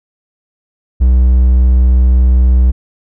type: tone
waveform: triangle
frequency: 62.6 Hz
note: B1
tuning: 24 cents sharp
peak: -3 dBFS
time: 1-2.72 s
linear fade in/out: 20 ms
effects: none